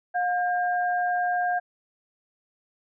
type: tone pair together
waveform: sine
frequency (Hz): 715.6 / 1604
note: F5 / G6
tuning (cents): +42 / +39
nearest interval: octave + major second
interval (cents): 1397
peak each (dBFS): -23 / -29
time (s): 0.14-1.6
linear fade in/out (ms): 20
effects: none